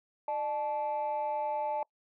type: tone pair together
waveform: sine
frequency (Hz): 601.7 / 870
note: D5 / A5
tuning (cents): +42 / -20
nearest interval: tritone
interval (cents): 638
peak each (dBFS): -33 / -30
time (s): 0.28-1.83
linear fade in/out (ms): 2
effects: noise-tail reverb RT60 0.1 s tail -26 dB re dry + tanh soft clip ceiling -26 dBFS